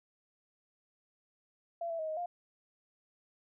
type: tone with pitch steps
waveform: sine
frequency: 679 / 663 / 631 / 626 / 703 Hz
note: F5 / E5 / D#5 / D#5 / F5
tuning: -49 / +10 / +24 / +10 / +11 cents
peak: -34 dBFS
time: 1.81-2.26 s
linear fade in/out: 5 ms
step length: 90 ms
effects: none